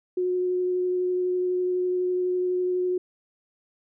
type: tone with vibrato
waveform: sine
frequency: 363.2 Hz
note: F#4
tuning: 32 cents flat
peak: -22 dBFS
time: 0.17-2.98 s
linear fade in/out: 5 ms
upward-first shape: triangle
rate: 12 Hz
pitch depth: 11 cents each way
effects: none